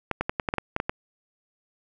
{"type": "clicks", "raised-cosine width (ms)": 0.5, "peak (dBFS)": -10, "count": 10, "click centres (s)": [0.113, 0.21, 0.295, 0.398, 0.488, 0.539, 0.583, 0.764, 0.801, 0.895], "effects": []}